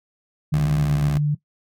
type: tone with pitch glide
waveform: sine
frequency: 151.3 to 147.93 Hz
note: D#3 to D3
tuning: -48 to +13 cents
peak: -17 dBFS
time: 0.52-1.35 s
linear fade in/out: 10 ms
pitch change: -39 cents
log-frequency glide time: 0.78-0.9 s
type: tone with vibrato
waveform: 15% pulse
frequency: 69.9 Hz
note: C#2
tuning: 15 cents sharp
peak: -19 dBFS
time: 0.54-1.18 s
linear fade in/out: 0 ms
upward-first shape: triangle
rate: 16 Hz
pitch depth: 120 cents each way
effects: noise-tail reverb RT60 0.1 s tail -17 dB re dry